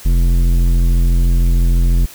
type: tone with tanh clipping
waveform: sine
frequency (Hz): 43.12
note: F1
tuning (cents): -21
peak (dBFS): -11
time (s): 0.05-2.06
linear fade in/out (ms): 10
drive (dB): 13
effects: white hiss -37 dBFS RMS until 2.14 s